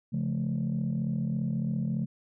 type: chord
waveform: sine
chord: Db augmented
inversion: none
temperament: just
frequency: 138.59 / 173.24 / 216.5 Hz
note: Db3 / F3 / A3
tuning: 0 / -14 / -28 cents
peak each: -30 / -31 / -30 dBFS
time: 0.12-2.06 s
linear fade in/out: 20 ms
effects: tanh soft clip ceiling -22 dBFS